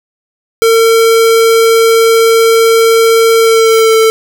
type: tone with pitch glide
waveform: square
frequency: 453.9 to 444.8 Hz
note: A#4 to A4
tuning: -46 to +19 cents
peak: -5 dBFS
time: 0.62-4.1 s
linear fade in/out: 0 ms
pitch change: -35 cents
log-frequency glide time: 3.36-3.98 s
effects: none